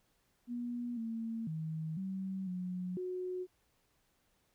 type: tone with pitch steps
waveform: sine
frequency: 241.2 / 226.6 / 158.6 / 190.7 / 181.5 / 365.8 Hz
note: B3 / A#3 / D#3 / G3 / F#3 / F#4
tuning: -41 / -49 / +33 / -47 / -33 / -20 cents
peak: -36 dBFS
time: 0.47-3.47 s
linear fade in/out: 50 ms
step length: 500 ms
effects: pink hiss -75 dBFS RMS until 4.54 s